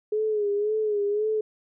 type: tone with vibrato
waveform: sine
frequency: 420 Hz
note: G#4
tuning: 19 cents sharp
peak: -22 dBFS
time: 0.12-1.41 s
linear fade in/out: 5 ms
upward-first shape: sine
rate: 1.9 Hz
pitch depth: 62 cents each way
effects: none